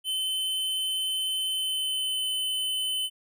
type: tone with pitch glide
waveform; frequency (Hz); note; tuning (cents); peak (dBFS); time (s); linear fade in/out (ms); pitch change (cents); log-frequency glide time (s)
square; 3058 to 3037; G7 to F#7; -44 to +44; -27; 0.04-3.1; 50; -12; 1.51-2.31
effects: none